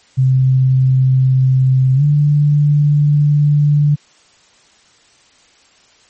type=tone with pitch glide; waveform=sine; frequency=130.81 to 146.83 Hz; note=C3 to D3; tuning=0 to 0 cents; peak=-8 dBFS; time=0.17-3.96 s; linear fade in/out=20 ms; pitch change=+200 cents; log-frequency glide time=1.95-2.03 s; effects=white hiss -50 dBFS RMS until 6.09 s + MP3 32 kbps